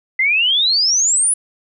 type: exponential sweep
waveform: sine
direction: up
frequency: 2019 to 10180 Hz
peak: -12 dBFS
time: 0.19-1.34 s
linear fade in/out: 5 ms
effects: none